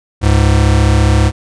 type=tone pair together; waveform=square; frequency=69.8 / 104.58 Hz; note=C#2 / G#2; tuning=+13 / +13 cents; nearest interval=perfect fifth; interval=700 cents; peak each=-11 dBFS; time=0.21-1.32 s; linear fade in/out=50 ms; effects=resampled to 22050 Hz